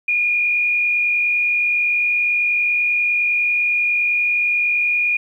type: tone with frequency modulation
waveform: sine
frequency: 2433 Hz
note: D#7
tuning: 39 cents flat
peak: -15 dBFS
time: 0.08-5.17 s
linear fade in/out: 5 ms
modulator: 50.2 Hz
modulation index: 0.73
effects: 9-bit

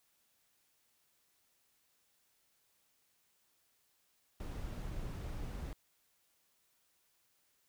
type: noise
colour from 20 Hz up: brown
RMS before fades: -42 dBFS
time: 4.4-5.73 s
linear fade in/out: 2 ms
effects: white hiss -75 dBFS RMS until 7.68 s

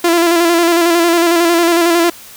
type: tone with vibrato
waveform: sawtooth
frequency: 340 Hz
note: F4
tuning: 46 cents flat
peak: -5 dBFS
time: 0.04-2.1 s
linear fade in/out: 5 ms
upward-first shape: square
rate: 11 Hz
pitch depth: 35 cents each way
effects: white hiss -36 dBFS RMS until 2.36 s

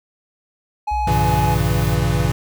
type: tone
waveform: triangle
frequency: 842 Hz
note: G#5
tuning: 24 cents sharp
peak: -17 dBFS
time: 0.87-1.55 s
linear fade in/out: 10 ms
type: tone with pitch glide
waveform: sine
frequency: 61.74 to 56.94 Hz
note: B1 to A#1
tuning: 0 to -40 cents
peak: -22 dBFS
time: 0.91-2.32 s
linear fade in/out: 10 ms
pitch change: -140 cents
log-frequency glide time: 1.41-2.21 s
type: chord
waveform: square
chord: G diminished seventh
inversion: none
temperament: equal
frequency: 98 / 116.54 / 138.59 / 164.81 Hz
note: G2 / Bb2 / Db3 / Fb3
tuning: 0 / 0 / 0 / 0 cents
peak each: -23 dBFS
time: 1.07-2.32 s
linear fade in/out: 5 ms
type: noise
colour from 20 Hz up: violet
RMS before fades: -36 dBFS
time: 1.12-1.95 s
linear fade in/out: 0 ms
effects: none

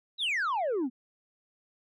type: exponential sweep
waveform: sine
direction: down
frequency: 4016 to 233.1 Hz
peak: -24 dBFS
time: 0.18-0.9 s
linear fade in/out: 50 ms
effects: tanh soft clip ceiling -26 dBFS

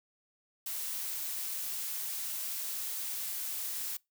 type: noise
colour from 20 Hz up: blue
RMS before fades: -37 dBFS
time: 0.66-3.97 s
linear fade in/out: 5 ms
effects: noise-tail reverb RT60 0.2 s tail -24 dB re dry

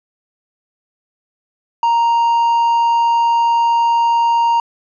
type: tone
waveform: triangle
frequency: 932.3 Hz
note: A#5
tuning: in tune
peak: -9 dBFS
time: 1.83-4.6 s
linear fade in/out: 2 ms
effects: resampled to 16000 Hz

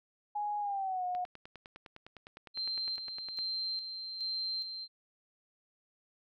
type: tone with pitch glide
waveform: sine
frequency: 830.6 to 723.1 Hz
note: G#5 to F#5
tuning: 0 to -40 cents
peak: -32 dBFS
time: 0.35-1.25 s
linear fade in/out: 10 ms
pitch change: -240 cents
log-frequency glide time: 0.6-1.05 s
type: click train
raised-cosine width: 0.3 ms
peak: -32 dBFS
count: 23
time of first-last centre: 1.15-3.388 s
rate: 9.83 Hz
type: tone with tremolo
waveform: sine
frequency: 4138 Hz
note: C8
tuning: 20 cents flat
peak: -33 dBFS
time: 2.54-4.88 s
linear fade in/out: 50 ms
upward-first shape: square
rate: 1.2 Hz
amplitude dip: 50%
effects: none

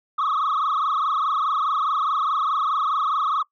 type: tone with frequency modulation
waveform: sine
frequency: 1196 Hz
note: D6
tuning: 31 cents sharp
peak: -17 dBFS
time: 0.18-3.43 s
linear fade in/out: 10 ms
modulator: 24.8 Hz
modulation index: 4
effects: noise-tail reverb RT60 0.1 s tail -24 dB re dry + tanh soft clip ceiling -18 dBFS

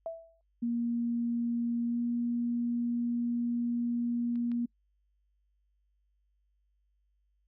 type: tone with exponential decay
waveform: sine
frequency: 659.3 Hz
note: E5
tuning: in tune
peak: -31 dBFS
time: 0.06-0.41 s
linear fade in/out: 1 ms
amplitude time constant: 76 ms
type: tone with pitch glide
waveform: sine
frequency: 235.9 to 238.1 Hz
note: A#3 to A#3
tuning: +21 to +37 cents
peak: -28 dBFS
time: 0.62-4.66 s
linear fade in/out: 10 ms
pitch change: +16 cents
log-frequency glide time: 1.86-2 s
type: clicks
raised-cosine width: 0.3 ms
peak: -42 / -37 dBFS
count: 2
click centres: 4.357 / 4.517 s
effects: noise-tail reverb RT60 0.1 s tail -26 dB re dry + added 50 Hz sine -70 dBFS peak until 7.47 s

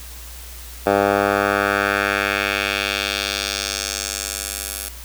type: tone with band-pass filter sweep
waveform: 10% pulse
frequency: 100 Hz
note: G2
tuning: 35 cents sharp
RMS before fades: -21 dBFS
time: 0.86-4.89 s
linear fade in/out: 10 ms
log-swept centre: 770 to 12000 Hz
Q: 1.4
effects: added 60 Hz sine -36 dBFS peak until 5.04 s + white hiss -39 dBFS RMS until 5.04 s

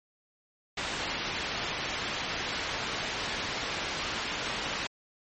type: low-pass noise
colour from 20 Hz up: white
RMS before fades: -34 dBFS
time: 0.77-4.87 s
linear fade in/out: 5 ms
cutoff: 3500 Hz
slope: 12 dB/octave
effects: low-pass 10000 Hz 12 dB/octave + MP3 32 kbps

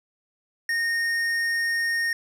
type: tone with tanh clipping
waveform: sine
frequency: 1846 Hz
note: A#6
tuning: 17 cents flat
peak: -24 dBFS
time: 0.69-2.13 s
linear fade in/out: 2 ms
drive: 12 dB
effects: none

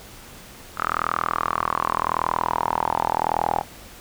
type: tone with band-pass filter sweep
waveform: sawtooth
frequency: 40.87 Hz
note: E1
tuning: 14 cents flat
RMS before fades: -24 dBFS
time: 0.76-3.64 s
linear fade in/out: 50 ms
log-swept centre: 1300 to 810 Hz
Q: 7.5
effects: pink hiss -43 dBFS RMS until 4 s

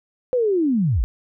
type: linear sweep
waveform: sine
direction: down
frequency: 518 to 37.62 Hz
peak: -16 dBFS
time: 0.33-1.04 s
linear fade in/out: 0 ms
effects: none

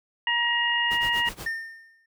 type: harmonic tone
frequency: 948 Hz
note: A#5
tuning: 29 cents sharp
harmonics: 1 / 2 / 3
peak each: -29 / -24 / -26 dBFS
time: 0.27-1.29 s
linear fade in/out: 2 ms
type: noise with tremolo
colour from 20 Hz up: pink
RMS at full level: -36 dBFS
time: 0.9-1.5 s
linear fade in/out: 20 ms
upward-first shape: sine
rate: 8.2 Hz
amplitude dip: 90%
type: tone with exponential decay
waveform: triangle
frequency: 1814 Hz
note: A#6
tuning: 48 cents flat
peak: -22 dBFS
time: 1.46-2.06 s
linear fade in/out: 5 ms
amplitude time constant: 130 ms
effects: none

